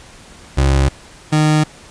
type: tone pair in turn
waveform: 30% pulse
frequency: 68.1 / 153.37 Hz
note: C#2 / D#3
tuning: -30 / -25 cents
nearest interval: octave + major second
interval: 1405 cents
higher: second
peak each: -8 dBFS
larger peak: neither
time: 0.57-0.89 / 1.32-1.64 s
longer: neither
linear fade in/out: 10 ms
effects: pink hiss -41 dBFS RMS until 1.9 s + resampled to 22050 Hz